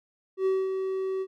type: tone with ADSR envelope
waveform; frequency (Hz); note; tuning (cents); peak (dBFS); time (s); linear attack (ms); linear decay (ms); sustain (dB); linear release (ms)
triangle; 380.8; F#4; +50; -19; 0.37-1.27; 89; 220; -6; 55
effects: none